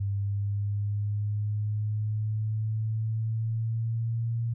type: exponential sweep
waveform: sine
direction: up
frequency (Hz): 99.5 to 116.54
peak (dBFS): -26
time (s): 0-4.54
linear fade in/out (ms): 10
effects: none